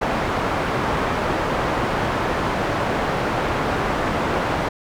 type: low-pass noise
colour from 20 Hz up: white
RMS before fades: -22 dBFS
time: 0.01-4.69 s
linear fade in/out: 10 ms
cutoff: 1100 Hz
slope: 12 dB/octave
effects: none